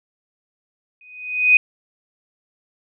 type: tone with exponential growth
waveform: sine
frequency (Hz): 2495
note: D#7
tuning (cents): +4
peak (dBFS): -6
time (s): 1.01-1.57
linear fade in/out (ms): 2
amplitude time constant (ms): 120
effects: none